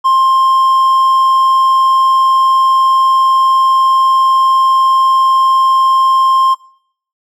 triangle tone, 1057 Hz, C6, 17 cents sharp, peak -5 dBFS, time 0.04-6.55 s, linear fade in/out 20 ms, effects noise-tail reverb RT60 0.6 s tail -20 dB re dry

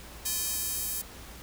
square tone with high-pass filter sweep, 348.7 Hz, F4, 3 cents flat, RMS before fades -32 dBFS, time 0.25-1.02 s, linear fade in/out 10 ms, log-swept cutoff 6400 to 9900 Hz, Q 0.74, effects added 58 Hz sine -48 dBFS peak until 1.42 s + pink hiss -47 dBFS RMS until 1.42 s

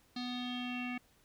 square tone with low-pass filter sweep, 247.4 Hz, B3, 3 cents sharp, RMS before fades -39 dBFS, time 0.16-0.98 s, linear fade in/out 5 ms, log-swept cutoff 4200 to 2400 Hz, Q 7.5, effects pink hiss -68 dBFS RMS until 1.24 s

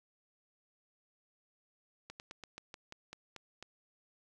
slowing click train, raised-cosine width 0.2 ms, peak -29 dBFS, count 10, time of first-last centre 2.1-3.626 s, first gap 99 ms, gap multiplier 1.13, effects none

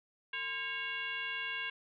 sine tone with frequency modulation, 2200 Hz, C#7, 14 cents flat, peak -35 dBFS, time 0.33-1.7 s, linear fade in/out 5 ms, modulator 583 Hz, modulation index 1.6, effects none

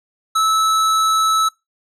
square tone, 1305 Hz, E6, 18 cents flat, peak -14 dBFS, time 0.35-1.49 s, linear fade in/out 10 ms, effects noise-tail reverb RT60 0.2 s tail -23 dB re dry + low-pass 11000 Hz 12 dB/octave

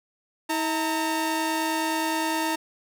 sawtooth tone pair together, 321.1 / 913.7 Hz, E4 / A#5, -45 / -35 cents, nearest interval octave + tritone, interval 1810 cents, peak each -23 dBFS, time 0.49-2.56 s, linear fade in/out 10 ms, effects none

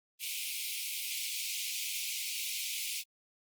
pink high-pass noise, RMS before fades -37 dBFS, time 0.19-3.04 s, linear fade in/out 50 ms, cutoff 2200 Hz, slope 96 dB/octave, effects Opus 32 kbps

